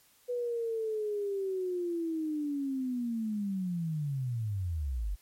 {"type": "linear sweep", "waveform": "sine", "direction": "down", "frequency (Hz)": [493.9, 43.53], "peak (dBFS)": -30, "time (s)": [0.28, 5.16], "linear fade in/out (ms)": 20, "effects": ["white hiss -64 dBFS RMS until 5.21 s", "MP3 64 kbps"]}